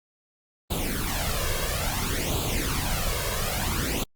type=noise with flanger; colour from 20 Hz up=pink; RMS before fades=-27 dBFS; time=0.7-4.04 s; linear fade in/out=10 ms; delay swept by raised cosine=0.26 to 1.86 ms; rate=0.59 Hz; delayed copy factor=+0.7; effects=Opus 32 kbps

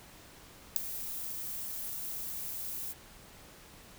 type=noise with ADSR envelope; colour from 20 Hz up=violet; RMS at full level=-20 dBFS; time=0.76-2.94 s; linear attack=3 ms; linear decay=3 ms; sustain=-19 dB; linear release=33 ms; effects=pink hiss -54 dBFS RMS until 3.98 s

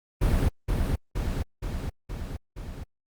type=noise with echo; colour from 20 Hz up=brown; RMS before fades=-22 dBFS; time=0.21-0.49 s; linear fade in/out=10 ms; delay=470 ms; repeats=5; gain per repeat=-3 dB; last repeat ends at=2.84 s; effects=Opus 32 kbps

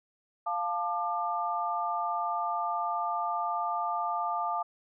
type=chord; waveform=sine; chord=D minor; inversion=first; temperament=equal with one note detuned; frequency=698.5 / 880 / 1195.2 Hz; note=F5 / A5 / D6; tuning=0 / 0 / +30 cents; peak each=-33 / -33 / -32 dBFS; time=0.46-4.63 s; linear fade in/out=10 ms; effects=none

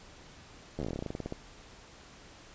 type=slowing click train; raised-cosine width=2 ms; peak=-22 dBFS; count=18; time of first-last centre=0.79-1.324 s; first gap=12 ms; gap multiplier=1.11; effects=pink hiss -53 dBFS RMS until 2.54 s + resampled to 16000 Hz

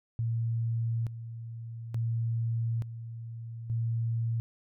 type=tone with tremolo; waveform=sine; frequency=115 Hz; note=A#2; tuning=23 cents flat; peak=-27 dBFS; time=0.19-4.4 s; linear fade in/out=0 ms; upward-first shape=square; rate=0.57 Hz; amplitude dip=70%; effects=none

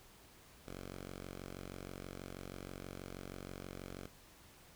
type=tone; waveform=5% pulse; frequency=46.25 Hz; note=F#1; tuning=in tune; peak=-35 dBFS; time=0.66-4.08 s; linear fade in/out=20 ms; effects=pink hiss -61 dBFS RMS until 4.75 s

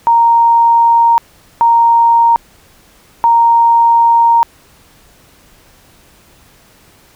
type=tone bursts at uneven times; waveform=sine; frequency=930 Hz; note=A#5; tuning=4 cents flat; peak=-5 dBFS; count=3; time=0.07-1.18 / 1.61-2.36 / 3.24-4.43 s; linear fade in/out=0 ms; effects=pink hiss -46 dBFS RMS until 7.15 s

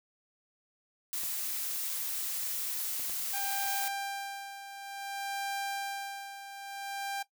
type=noise; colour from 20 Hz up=blue; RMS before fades=-35 dBFS; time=1.13-3.88 s; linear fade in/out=0 ms
type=clicks; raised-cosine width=1 ms; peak=-35 dBFS; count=3; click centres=1.235 / 2.996 / 3.096 s
type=tone with tremolo; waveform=sawtooth; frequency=793 Hz; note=G5; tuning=20 cents sharp; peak=-29 dBFS; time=3.33-7.23 s; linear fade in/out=10 ms; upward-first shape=sine; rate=0.56 Hz; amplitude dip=70%
effects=noise-tail reverb RT60 0.1 s tail -17 dB re dry

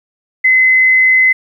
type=tone; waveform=sine; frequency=2041 Hz; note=C7; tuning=44 cents flat; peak=-6 dBFS; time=0.44-1.33 s; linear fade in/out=10 ms; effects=8-bit

